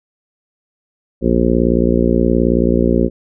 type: harmonic tone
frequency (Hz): 58.8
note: A#1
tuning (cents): +16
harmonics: 1 / 2 / 3 / 4 / 5 / 6 / 7 / 8 / 9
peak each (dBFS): -19 / -27 / -18 / -16 / -22 / -18 / -20 / -24 / -22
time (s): 1.21-3.1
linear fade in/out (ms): 50
effects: none